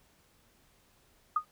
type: tone with exponential decay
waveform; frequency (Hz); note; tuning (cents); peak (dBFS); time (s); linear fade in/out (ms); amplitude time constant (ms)
sine; 1236; D#6; -12; -21; 1.36-1.45; 5; 18
effects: pink hiss -66 dBFS RMS until 1.51 s